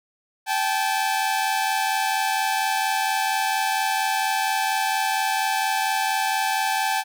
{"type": "tone pair together", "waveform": "sawtooth", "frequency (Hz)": [779.7, 864], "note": ["G5", "A5"], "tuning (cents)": [-10, -32], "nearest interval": "major second", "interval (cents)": 178, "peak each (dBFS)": -20, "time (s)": [0.46, 7.04], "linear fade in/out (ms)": 50, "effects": []}